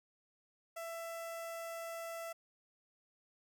sawtooth tone with notch filter, 666 Hz, E5, 18 cents sharp, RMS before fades -44 dBFS, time 0.76-2.33 s, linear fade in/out 10 ms, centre 3900 Hz, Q 1.7, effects none

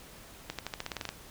accelerating click train, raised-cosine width 0.2 ms, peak -17 dBFS, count 11, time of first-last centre 0.5-1.09 s, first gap 87 ms, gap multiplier 0.91, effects pink hiss -51 dBFS RMS until 1.3 s

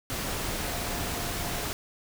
sine tone in noise, 700 Hz, F5, 4 cents sharp, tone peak -42 dBFS, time 0.62-1.64 s, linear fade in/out 0 ms, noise pink, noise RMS -32 dBFS, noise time 0.1-1.73 s, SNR -13 dB, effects none

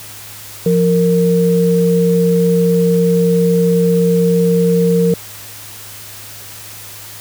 sine tone pair together, 173.88 / 461.8 Hz, F3 / A#4, -7 / -16 cents, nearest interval octave + perfect fourth, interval 1691 cents, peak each -12 dBFS, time 0.66-5.14 s, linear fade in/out 2 ms, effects added 104 Hz sine -41 dBFS peak until 7.2 s + white hiss -33 dBFS RMS until 7.2 s

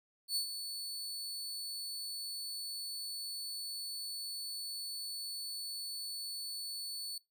sawtooth tone with ADSR envelope, 4451 Hz, C#8, 6 cents sharp, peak -27 dBFS, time 0.28-7.18 s, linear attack 80 ms, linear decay 100 ms, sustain -9 dB, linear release 3 ms, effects noise-tail reverb RT60 0.2 s tail -23 dB re dry

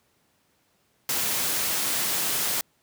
white noise, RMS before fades -26 dBFS, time 1.09-2.61 s, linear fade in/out 2 ms, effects pink hiss -67 dBFS RMS until 2.82 s + high-pass 100 Hz 12 dB/octave

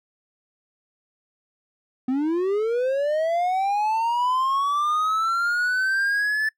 triangle linear sweep, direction up, 249.2 to 1754 Hz, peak -18 dBFS, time 2.08-6.49 s, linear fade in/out 5 ms, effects noise-tail reverb RT60 0.1 s tail -22 dB re dry

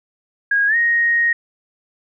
sine tone with pitch glide, 1638 to 1870.7 Hz, G#6 to A#6, -24 to +6 cents, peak -13 dBFS, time 0.51-1.33 s, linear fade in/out 5 ms, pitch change +230 cents, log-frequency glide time 0.67-0.76 s, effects none

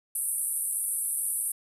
pink band-pass noise, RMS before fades -30 dBFS, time 0.15-1.52 s, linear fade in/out 5 ms, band 8800 to 12000 Hz, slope 96 dB/octave, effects none

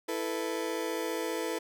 35% pulse chord, E suspended fourth, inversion none, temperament just, 329.6 / 439.5 / 494.4 Hz, E4 / A4 / B4, 0 / -2 / +2 cents, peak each -34 dBFS, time 0.08-1.59 s, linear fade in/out 10 ms, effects none

